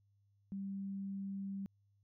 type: tone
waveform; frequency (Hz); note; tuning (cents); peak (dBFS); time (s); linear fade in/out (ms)
sine; 196; G3; 0; -39; 0.52-1.66; 0
effects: added 100 Hz sine -70 dBFS peak until 2.03 s

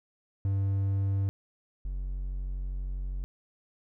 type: tone pair in turn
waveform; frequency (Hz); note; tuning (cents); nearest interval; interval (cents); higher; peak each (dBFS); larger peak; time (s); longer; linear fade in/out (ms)
triangle; 98 / 46.25; G2 / F#1; 0 / 0; octave + minor second; 1300; first; -23 / -29; first; 0.45-1.29 / 1.85-3.24; second; 0
effects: none

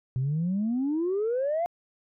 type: exponential sweep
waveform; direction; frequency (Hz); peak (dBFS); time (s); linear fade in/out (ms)
sine; up; 123.8 to 710; -23; 0.16-1.66; 0
effects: tanh soft clip ceiling -21 dBFS

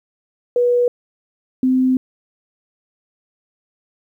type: tone pair in turn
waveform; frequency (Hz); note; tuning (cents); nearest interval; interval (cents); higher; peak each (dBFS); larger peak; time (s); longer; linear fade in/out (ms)
sine; 486.7 / 257.8; B4 / C4; -25 / -26; major seventh; 1101; first; -12; neither; 0.56-0.88 / 1.63-1.97; second; 2
effects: 9-bit

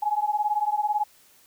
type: beating tone pair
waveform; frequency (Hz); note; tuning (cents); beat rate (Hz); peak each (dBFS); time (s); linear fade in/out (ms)
sine; 830.6 / 848.6; G#5 / G#5; 0 / +37; 18; -25; 0.02-1.04; 10
effects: white hiss -57 dBFS RMS until 1.46 s

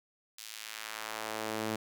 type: tone with high-pass filter sweep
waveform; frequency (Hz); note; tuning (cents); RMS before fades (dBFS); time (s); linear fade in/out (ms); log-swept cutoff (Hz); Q
sawtooth; 109.4; A2; -9; -39; 0.38-1.76; 5; 4200 to 230; 0.82
effects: none

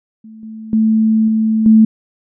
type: tone with level steps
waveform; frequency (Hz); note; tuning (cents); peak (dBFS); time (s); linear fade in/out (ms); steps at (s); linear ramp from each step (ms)
sine; 219.9; A3; -1; -33 / -27 / -9 / -11 / -4; 0.24-1.85; 5; 0.43 / 0.73 / 1.28 / 1.66; 2
effects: none

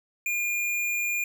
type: tone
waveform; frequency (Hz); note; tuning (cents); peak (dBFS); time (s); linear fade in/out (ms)
square; 2417; D7; +49; -26; 0.26-1.24; 2
effects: none

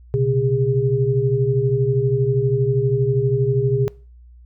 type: tone cluster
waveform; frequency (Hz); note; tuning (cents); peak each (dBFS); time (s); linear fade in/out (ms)
sine; 123.2 / 135.7 / 406.6; B2 / C#3 / G#4; -4 / -36 / -37; -20; 0.14-3.88; 0
effects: noise-tail reverb RT60 0.4 s tail -23 dB re dry + added 60 Hz sine -42 dBFS peak until 4.45 s

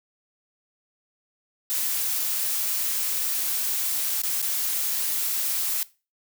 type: noise with dropouts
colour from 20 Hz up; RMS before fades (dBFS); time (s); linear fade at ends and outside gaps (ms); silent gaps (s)
blue; -26; 1.7-5.83; 0; 4.218-4.235 / 4.417-4.426
effects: noise-tail reverb RT60 0.3 s tail -19 dB re dry

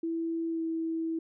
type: tone with pitch glide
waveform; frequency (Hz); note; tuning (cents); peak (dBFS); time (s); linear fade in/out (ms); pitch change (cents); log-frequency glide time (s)
sine; 330 to 326; E4 to E4; +2 to -19; -29; 0.03-1.19; 5; -21; 0.49-0.62
effects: none

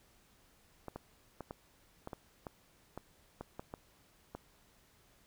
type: clicks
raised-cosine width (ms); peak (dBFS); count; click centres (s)
1; -28; 12; 0.883 / 0.96 / 1.407 / 1.509 / 2.074 / 2.132 / 2.468 / 2.976 / 3.41 / 3.595 / 3.739 / 4.35
effects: pink hiss -67 dBFS RMS until 5.26 s

